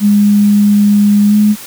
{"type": "tone with pitch glide", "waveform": "sine", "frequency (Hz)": [205.5, 209.9], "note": ["G#3", "G#3"], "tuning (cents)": [-18, 19], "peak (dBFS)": -5, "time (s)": [0, 1.56], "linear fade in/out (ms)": 50, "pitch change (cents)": 37, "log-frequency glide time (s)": [1.29, 1.34], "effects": ["white hiss -30 dBFS RMS until 1.66 s"]}